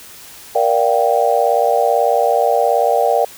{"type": "chord", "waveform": "sine", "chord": "G minor seventh", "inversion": "first", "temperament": "just", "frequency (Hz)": [470.4, 588, 705.6, 784], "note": ["Bb4", "D5", "F5", "G5"], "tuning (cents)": [16, 2, 18, 0], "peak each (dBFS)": -17, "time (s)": [0.55, 3.25], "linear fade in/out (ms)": 5, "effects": ["white hiss -38 dBFS RMS until 3.37 s"]}